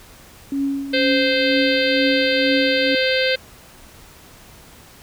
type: tone with tremolo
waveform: sine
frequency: 276.9 Hz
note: C#4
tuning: 2 cents flat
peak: -17 dBFS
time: 0.52-2.95 s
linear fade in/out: 2 ms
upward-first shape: triangle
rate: 2.1 Hz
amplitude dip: 70%
type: harmonic tone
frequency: 520 Hz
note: C5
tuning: 11 cents flat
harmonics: 1 / 3 / 4 / 5 / 6 / 7 / 8 / 9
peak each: -19 / -24 / -25 / -26 / -27 / -27 / -28 / -29 dBFS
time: 0.93-3.36 s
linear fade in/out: 10 ms
effects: pink hiss -45 dBFS RMS until 5.02 s